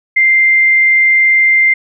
sine tone, 2093 Hz, C7, in tune, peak -6 dBFS, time 0.16-1.74 s, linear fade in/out 10 ms, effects none

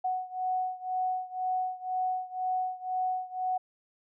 sine beating tone pair, 740 / 742 Hz, F#5 / F#5, 0 / +5 cents, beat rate 2 Hz, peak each -31 / -33 dBFS, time 0.04-3.58 s, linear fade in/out 10 ms, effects none

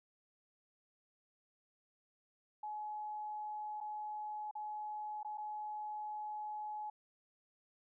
sine tone with dropouts, 847 Hz, G#5, 34 cents sharp, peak -40 dBFS, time 2.63-6.9 s, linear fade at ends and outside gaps 5 ms, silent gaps 3.804-3.81 / 4.512-4.552 / 5.231-5.247 / 5.374-5.38 s, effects none

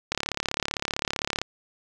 click train, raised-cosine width 0.2 ms, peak -8 dBFS, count 47, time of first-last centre 0.12-1.416 s, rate 35.5 Hz, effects none

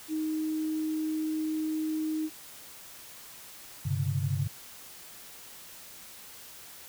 sine tone, 312.6 Hz, D#4, 8 cents sharp, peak -28 dBFS, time 0.08-2.3 s, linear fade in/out 50 ms
sine chord, G suspended fourth, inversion none, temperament equal with one note detuned, 98 / 130.81 / 143.23 Hz, G2 / C3 / D3, 0 / 0 / -43 cents, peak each -31 dBFS, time 3.85-4.48 s, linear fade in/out 10 ms
effects white hiss -48 dBFS RMS until 6.88 s

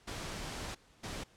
pink noise bursts at uneven times, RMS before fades -41 dBFS, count 2, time 0.07-0.75 / 1.03-1.24 s, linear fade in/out 10 ms, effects pink hiss -64 dBFS RMS until 1.36 s + low-pass 8000 Hz 12 dB/octave

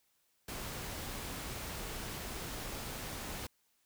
pink noise, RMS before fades -42 dBFS, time 0.48-3.47 s, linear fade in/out 5 ms, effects white hiss -75 dBFS RMS until 3.85 s

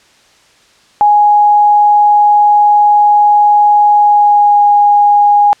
sine tone with pitch glide, 830.6 to 823.4 Hz, G#5 to G#5, 0 to -15 cents, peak -4 dBFS, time 1.01-5.53 s, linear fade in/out 0 ms, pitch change -15 cents, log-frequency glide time 3.95-4.62 s, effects white hiss -47 dBFS RMS until 5.6 s + low-pass 6000 Hz 12 dB/octave

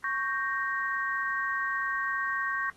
sine chord, G diminished, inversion second, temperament equal, 1108.7 / 1568 / 1864.7 Hz, Db6 / G6 / Bb6, 0 / 0 / 0 cents, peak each -32 dBFS, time 0.04-2.7 s, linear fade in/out 2 ms, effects pink hiss -62 dBFS RMS until 2.76 s + AAC 32 kbps

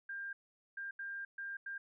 sine tone bursts at uneven times, 1597 Hz, G6, 32 cents sharp, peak -40 dBFS, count 5, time 0.09-0.33 / 0.77-0.91 / 0.99-1.25 / 1.38-1.57 / 1.66-1.78 s, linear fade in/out 5 ms, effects none

